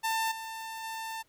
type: tone with level steps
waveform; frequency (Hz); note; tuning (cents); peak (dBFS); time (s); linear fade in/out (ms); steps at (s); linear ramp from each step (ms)
sawtooth; 894; A5; +27; -24 / -34 / -32; 0.03-1.23; 20; 0.31 / 0.83; 10
effects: pink hiss -69 dBFS RMS until 1.28 s